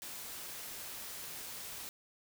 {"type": "noise", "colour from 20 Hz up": "white", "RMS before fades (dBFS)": -45, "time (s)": [0.02, 1.89], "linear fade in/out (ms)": 0, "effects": []}